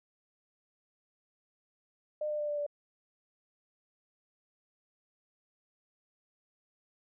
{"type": "tone with pitch steps", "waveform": "sine", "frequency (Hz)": [605, 599.4, 593.9, 588.5, 583], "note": ["D#5", "D5", "D5", "D5", "D5"], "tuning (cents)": [-49, 35, 19, 3, -13], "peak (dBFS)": -31, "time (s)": [2.21, 2.665], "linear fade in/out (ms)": 5, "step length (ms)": 91, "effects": []}